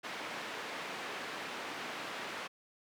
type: band-pass noise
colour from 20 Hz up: white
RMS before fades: -42 dBFS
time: 0.03-2.48 s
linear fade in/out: 20 ms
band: 230 to 2300 Hz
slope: 12 dB/octave
effects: none